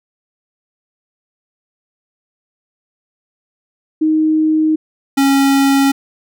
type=tone pair in turn; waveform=sine / square; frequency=312.5 / 274.8 Hz; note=D#4 / C#4; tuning=+8 / -15 cents; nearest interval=major second; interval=223 cents; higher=first; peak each=-10 dBFS; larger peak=neither; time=4.01-4.76 / 5.17-5.92 s; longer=neither; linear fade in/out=10 ms; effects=none